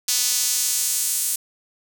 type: tone with high-pass filter sweep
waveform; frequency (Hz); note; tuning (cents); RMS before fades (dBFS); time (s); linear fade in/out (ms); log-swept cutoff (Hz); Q
sawtooth; 246.9; B3; 0; -22; 0.08-1.36; 5; 5500 to 8800; 1.4
effects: 7-bit